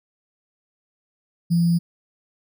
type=tone with sample-and-hold; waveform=sine; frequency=170.2 Hz; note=F3; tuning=44 cents flat; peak=-15 dBFS; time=1.5-1.79 s; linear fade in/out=20 ms; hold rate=4900 Hz; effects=none